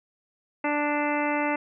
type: harmonic tone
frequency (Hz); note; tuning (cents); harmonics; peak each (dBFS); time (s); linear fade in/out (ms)
294.1; D4; +3; 1 / 2 / 3 / 4 / 5 / 6 / 7 / 8 / 9; -28 / -30 / -29 / -36 / -35 / -39 / -32 / -41 / -36; 0.64-1.56; 5
effects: none